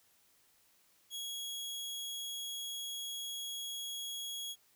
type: tone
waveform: sawtooth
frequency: 3322 Hz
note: G#7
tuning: in tune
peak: -36 dBFS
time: 1.1-4.56 s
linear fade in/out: 50 ms
effects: white hiss -69 dBFS RMS until 4.75 s